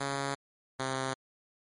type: tone pair in turn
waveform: 5% pulse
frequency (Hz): 138.7 / 132.36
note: C#3 / C3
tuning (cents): +1 / +20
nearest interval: minor second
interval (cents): 81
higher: first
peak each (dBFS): -20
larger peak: neither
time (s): 0-0.35 / 0.79-1.14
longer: neither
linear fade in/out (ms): 10
effects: MP3 48 kbps